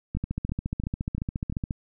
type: two click trains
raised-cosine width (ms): 5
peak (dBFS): -16 / -18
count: 23 / 5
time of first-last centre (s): 0.17-1.708 / 0.15-1.525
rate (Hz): 14.3 / 2.91
effects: none